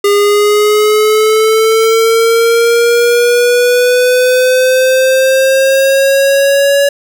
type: linear sweep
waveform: square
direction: up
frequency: 405.1 to 565 Hz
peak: -7 dBFS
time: 0.04-6.89 s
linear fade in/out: 5 ms
effects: none